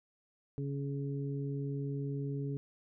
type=harmonic tone; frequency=140 Hz; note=C#3; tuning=18 cents sharp; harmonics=1 / 2 / 3; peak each=-35 / -41 / -43 dBFS; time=0.58-2.57 s; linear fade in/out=0 ms; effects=none